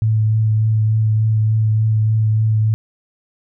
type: tone with vibrato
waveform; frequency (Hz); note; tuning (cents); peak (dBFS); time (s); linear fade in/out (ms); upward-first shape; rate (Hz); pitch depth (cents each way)
sine; 109.3; A2; -11; -12; 0.02-2.74; 0; triangle; 3.4; 17
effects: none